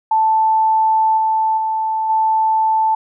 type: tone with level steps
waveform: sine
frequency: 880 Hz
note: A5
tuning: in tune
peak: -11 / -13 / -16 / -12 dBFS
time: 0.11-2.95 s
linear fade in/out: 5 ms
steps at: 1.17 / 1.57 / 2.09 s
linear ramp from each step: 10 ms
effects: none